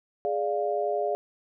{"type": "chord", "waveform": "sine", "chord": "D diminished", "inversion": "second", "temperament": "equal", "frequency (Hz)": [415.3, 587.3, 698.5], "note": ["Ab4", "D5", "F5"], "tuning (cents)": [0, 0, 0], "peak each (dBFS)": [-29, -29, -29], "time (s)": [0.25, 1.15], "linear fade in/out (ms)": 0, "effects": []}